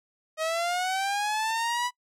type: linear sweep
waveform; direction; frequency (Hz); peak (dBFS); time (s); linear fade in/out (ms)
sawtooth; up; 625 to 990; -22; 0.37-1.91; 50
effects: noise-tail reverb RT60 0.1 s tail -23 dB re dry + low-pass 10000 Hz 12 dB/octave